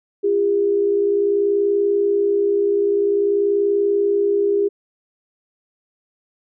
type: tone pair together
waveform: sine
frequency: 343.8 / 404.3 Hz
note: F4 / G#4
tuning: -27 / -46 cents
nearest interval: minor third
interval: 281 cents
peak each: -24 / -15 dBFS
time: 0.23-4.69 s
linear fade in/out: 20 ms
effects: none